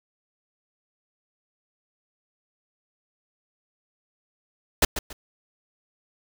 pink noise with echo, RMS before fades -17 dBFS, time 4.82-4.85 s, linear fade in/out 5 ms, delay 140 ms, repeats 2, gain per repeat -11 dB, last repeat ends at 5.13 s, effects none

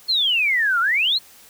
sine exponential two-way sweep, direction down then up, 4353 to 1334 to 4353 Hz, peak -16 dBFS, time 0.08-1.19 s, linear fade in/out 20 ms, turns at 0.8 s, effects white hiss -48 dBFS RMS until 1.49 s

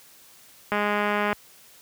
click train, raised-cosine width 0.5 ms, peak -10 dBFS, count 127, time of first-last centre 0.72-1.329 s, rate 207 Hz, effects white hiss -52 dBFS RMS until 1.81 s + high-pass 60 Hz 12 dB/octave

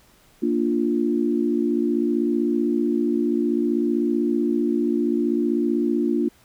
sine chord, Bb major, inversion none, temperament equal, 233.1 / 293.7 / 349.2 Hz, Bb3 / D4 / F4, 0 / 0 / 0 cents, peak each -23 dBFS, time 0.42-6.29 s, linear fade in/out 10 ms, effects pink hiss -56 dBFS RMS until 6.44 s

